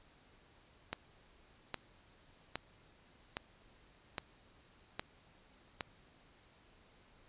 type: click train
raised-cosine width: 0.3 ms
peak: -21 dBFS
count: 7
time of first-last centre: 0.93-5.808 s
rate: 1.23 Hz
effects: pink hiss -65 dBFS RMS until 7.28 s + resampled to 8000 Hz